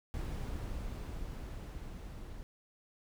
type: noise with level ramp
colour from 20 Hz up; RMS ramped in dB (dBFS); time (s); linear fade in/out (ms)
brown; -38 to -46; 0.14-2.43; 0
effects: none